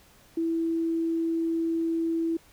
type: tone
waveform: sine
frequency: 329.6 Hz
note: E4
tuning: in tune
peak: -24 dBFS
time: 0.37-2.37 s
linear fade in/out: 5 ms
effects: pink hiss -57 dBFS RMS until 2.52 s